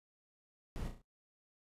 brown noise with echo, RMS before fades -40 dBFS, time 0.76-0.88 s, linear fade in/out 0 ms, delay 34 ms, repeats 4, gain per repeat -6 dB, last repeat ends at 1.016 s, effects noise-tail reverb RT60 0.2 s tail -25 dB re dry + resampled to 32000 Hz

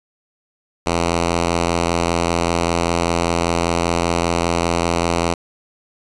5% pulse tone, 85.1 Hz, F2, 44 cents flat, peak -5 dBFS, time 0.86-5.34 s, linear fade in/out 5 ms, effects resampled to 22050 Hz

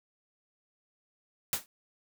white noise with exponential decay, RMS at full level -25 dBFS, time 1.53-1.66 s, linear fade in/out 1 ms, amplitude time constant 27 ms, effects none

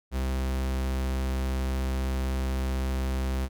45% pulse tone, 65.41 Hz, C2, in tune, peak -26 dBFS, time 0.11-3.49 s, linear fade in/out 50 ms, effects none

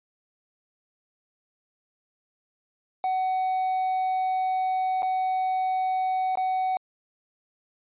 triangle tone with dropouts, 750 Hz, F#5, 23 cents sharp, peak -21 dBFS, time 3.04-6.77 s, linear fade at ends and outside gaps 1 ms, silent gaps 5.022-5.029 / 6.355-6.373 s, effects resampled to 8000 Hz

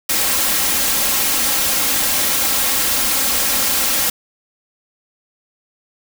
white noise with comb filter, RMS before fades -17 dBFS, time 0.09-4.1 s, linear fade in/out 5 ms, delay 3.7 ms, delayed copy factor +0.55, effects none

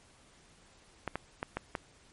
clicks, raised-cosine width 0.5 ms, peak -18 dBFS, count 5, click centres 1.077 / 1.156 / 1.429 / 1.57 / 1.752 s, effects pink hiss -61 dBFS RMS until 2.12 s + MP3 48 kbps

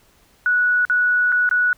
sine tone with dropouts, 1470 Hz, F#6, 12 cents flat, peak -14 dBFS, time 0.46-1.73 s, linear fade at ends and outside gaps 1 ms, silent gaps 0.851-0.898 / 1.32-1.324 / 1.491-1.512 s, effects pink hiss -56 dBFS RMS until 1.77 s

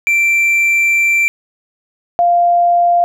triangle / sine tone pair in turn, 2349 / 696.4 Hz, D7 / F5, 0 / -5 cents, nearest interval octave + major sixth, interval 2105 cents, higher first, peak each -8 dBFS, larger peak neither, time 0.07-1.28 / 2.19-3.04 s, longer first, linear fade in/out 0 ms, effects none

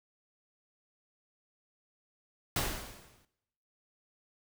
pink noise with exponential decay, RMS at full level -29 dBFS, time 2.56-3.25 s, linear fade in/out 2 ms, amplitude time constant 150 ms, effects noise-tail reverb RT60 0.9 s tail -19 dB re dry

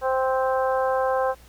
harmonic tone, 261.6 Hz, C4, in tune, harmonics 2 / 3 / 4 / 5 / 6, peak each -22 / -26 / -28 / -34 / -34 dBFS, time 0.01-1.35 s, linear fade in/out 50 ms, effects added 60 Hz sine -49 dBFS peak until 1.48 s + pink hiss -53 dBFS RMS until 1.48 s

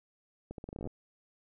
accelerating click train, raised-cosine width 2 ms, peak -28 dBFS, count 13, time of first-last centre 0.51-0.873 s, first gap 72 ms, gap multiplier 0.82, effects none

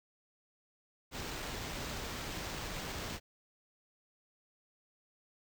pink noise with sample-and-hold, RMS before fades -41 dBFS, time 1.11-3.2 s, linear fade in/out 50 ms, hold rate 11025 Hz, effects none

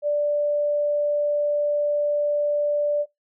sine tone, 587 Hz, D5, 1 cent flat, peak -19 dBFS, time 0.02-3.06 s, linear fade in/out 50 ms, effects noise-tail reverb RT60 0.2 s tail -24 dB re dry

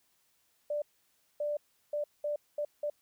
sine tone bursts at uneven times, 590 Hz, D5, 8 cents sharp, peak -30 dBFS, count 6, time 0.7-0.82 / 1.4-1.57 / 1.93-2.04 / 2.24-2.36 / 2.58-2.65 / 2.83-2.9 s, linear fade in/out 5 ms, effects white hiss -72 dBFS RMS until 3.01 s

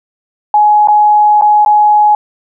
sine tone with dropouts, 840 Hz, G#5, 19 cents sharp, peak -4 dBFS, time 0.54-2.15 s, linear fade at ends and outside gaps 2 ms, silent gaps 0.874-0.884 / 1.412-1.421 / 1.649-1.66 s, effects none

